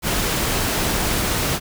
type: noise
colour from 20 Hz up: pink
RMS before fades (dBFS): -21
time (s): 0.02-1.6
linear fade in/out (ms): 50
effects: none